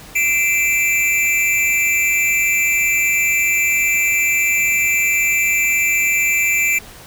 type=tone with amplitude modulation; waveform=square; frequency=2349 Hz; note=D7; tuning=in tune; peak=-11 dBFS; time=0.15-6.79 s; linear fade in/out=10 ms; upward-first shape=sine; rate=291 Hz; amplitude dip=80%; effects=pink hiss -39 dBFS RMS until 7.06 s